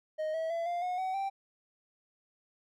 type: tone with pitch steps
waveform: triangle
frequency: 622.3 / 646.5 / 671.6 / 697.7 / 724.8 / 753 / 782.2 Hz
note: D#5 / E5 / E5 / F5 / F#5 / F#5 / G5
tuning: 0 / -34 / +32 / -2 / -36 / +30 / -4 cents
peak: -29 dBFS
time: 0.18-1.3 s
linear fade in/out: 20 ms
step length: 160 ms
effects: none